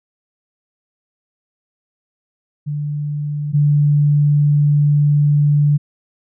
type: tone pair in turn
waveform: sine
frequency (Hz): 147.3 / 146.45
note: D3 / D3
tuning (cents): +6 / -5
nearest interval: unison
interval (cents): 11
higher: first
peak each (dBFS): -19 / -10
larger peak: second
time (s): 2.66-3.53 / 3.53-5.78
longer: second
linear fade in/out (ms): 20
effects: none